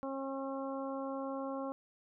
harmonic tone, 270.6 Hz, C#4, 42 cents flat, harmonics 1 / 2 / 3 / 4 / 5, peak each -40 / -40 / -46 / -45 / -52 dBFS, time 0.03-1.72 s, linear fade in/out 0 ms, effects none

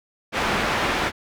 white low-pass noise, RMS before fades -23 dBFS, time 0.32-1.12 s, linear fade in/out 50 ms, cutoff 1900 Hz, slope 12 dB/octave, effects none

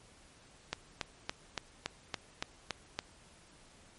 click train, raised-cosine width 0.2 ms, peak -16 dBFS, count 9, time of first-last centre 0.73-2.99 s, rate 3.54 Hz, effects pink hiss -60 dBFS RMS until 3.98 s + MP3 48 kbps

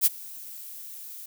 violet noise with ADSR envelope, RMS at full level -17 dBFS, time 0.01-1.26 s, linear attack 49 ms, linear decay 25 ms, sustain -24 dB, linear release 4 ms, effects none

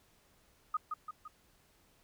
sine tone with echo, 1244.5 Hz, D#6, in tune, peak -29 dBFS, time 0.74-0.77 s, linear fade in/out 5 ms, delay 170 ms, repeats 3, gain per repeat -5 dB, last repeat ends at 1.28 s, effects pink hiss -68 dBFS RMS until 2.03 s

